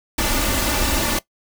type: noise with comb filter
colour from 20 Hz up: pink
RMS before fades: -20 dBFS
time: 0.18-1.19 s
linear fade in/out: 5 ms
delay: 3.4 ms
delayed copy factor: +0.7
effects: noise-tail reverb RT60 0.1 s tail -18 dB re dry